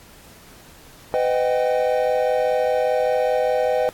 triangle tone cluster, 504 / 619 / 747 / 792 Hz, B4 / D#5 / F#5 / G5, +35 / -9 / +16 / +18 cents, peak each -18 / -20 / -27 / -24 dBFS, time 1.14-3.89 s, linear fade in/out 0 ms, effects pink hiss -47 dBFS RMS until 3.93 s + AAC 64 kbps

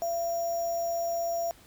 sine tone with sample-and-hold, 679 Hz, F5, 49 cents flat, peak -27 dBFS, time 0.02-1.51 s, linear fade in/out 0 ms, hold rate 6300 Hz, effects pink hiss -56 dBFS RMS until 1.66 s

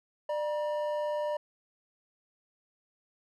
triangle tone pair together, 597 / 954.8 Hz, D5 / A#5, +28 / +41 cents, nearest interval minor sixth, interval 813 cents, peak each -28 / -35 dBFS, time 0.29-1.37 s, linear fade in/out 5 ms, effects none

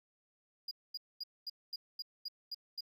triangle tone bursts, 4868 Hz, D#8, 39 cents flat, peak -37 dBFS, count 9, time 0.68-2.808 s, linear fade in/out 5 ms, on 32 ms, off 230 ms, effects none

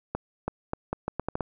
accelerating click train, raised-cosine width 1 ms, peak -14 dBFS, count 9, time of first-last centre 0.15-1.407 s, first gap 330 ms, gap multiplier 0.77, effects none

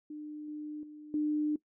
sine tone with level steps, 300.9 Hz, D4, 42 cents sharp, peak -39 / -37 / -45 / -27 dBFS, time 0.1-1.56 s, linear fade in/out 5 ms, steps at 0.48 / 0.83 / 1.14 s, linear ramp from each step 2 ms, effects noise-tail reverb RT60 0.1 s tail -19 dB re dry

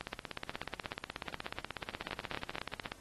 two click trains, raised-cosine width 0.3 ms, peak -21 / -20 dBFS, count 49 / 3, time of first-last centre 0.01-2.919 / 2.11-2.583 s, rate 16.5 / 4.23 Hz, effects pink hiss -59 dBFS RMS until 3 s + AAC 32 kbps

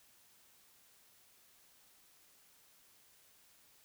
silence, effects white hiss -66 dBFS RMS until 3.84 s

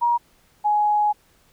sine tone pair in turn, 950 / 837 Hz, A#5 / G#5, +33 / +13 cents, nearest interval major second, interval 220 cents, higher first, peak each -16 dBFS, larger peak neither, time 0.01-0.18 / 0.64-1.13 s, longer second, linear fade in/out 20 ms, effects pink hiss -59 dBFS RMS until 1.52 s

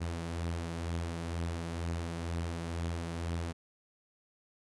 sawtooth beating tone pair, 82.41 / 84.51 Hz, E2 / E2, 0 / +44 cents, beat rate 2.1 Hz, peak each -38 / -31 dBFS, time 0-3.53 s, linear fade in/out 20 ms, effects resampled to 24000 Hz

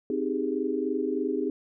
sine chord, Ab major seventh, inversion first, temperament equal, 261.6 / 311.1 / 392 / 415.3 Hz, C4 / Eb4 / G4 / Ab4, 0 / 0 / 0 / 0 cents, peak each -31 dBFS, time 0.1-1.5 s, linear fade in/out 2 ms, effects none

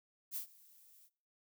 violet noise with ADSR envelope, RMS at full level -39 dBFS, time 0.31-1.1 s, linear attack 52 ms, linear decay 100 ms, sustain -24 dB, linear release 52 ms, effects noise-tail reverb RT60 0.5 s tail -22 dB re dry

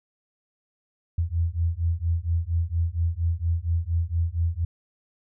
sine beating tone pair, 82.1 / 86.4 Hz, E2 / F2, -6 / -18 cents, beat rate 4.3 Hz, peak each -25 dBFS, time 1.18-4.65 s, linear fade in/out 5 ms, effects none

